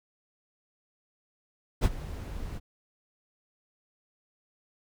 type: noise with ADSR envelope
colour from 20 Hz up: brown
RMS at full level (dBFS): -19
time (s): 1.81-2.6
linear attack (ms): 33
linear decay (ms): 44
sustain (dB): -18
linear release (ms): 31
effects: none